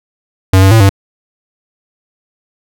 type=tone with pitch steps; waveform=square; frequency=94.6 / 96.3 / 112.4 / 97.9 Hz; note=F#2 / G2 / A2 / G2; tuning=+39 / -30 / +37 / -2 cents; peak=-4 dBFS; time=0.53-0.894 s; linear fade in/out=5 ms; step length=91 ms; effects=none